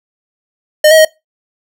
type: tone with pitch steps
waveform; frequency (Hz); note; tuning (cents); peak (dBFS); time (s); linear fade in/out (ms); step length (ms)
square; 610 / 637 / 627; D#5 / D#5 / D#5; -34 / +41 / +13; -4; 0.84-1.05; 5; 70
effects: noise-tail reverb RT60 0.2 s tail -21 dB re dry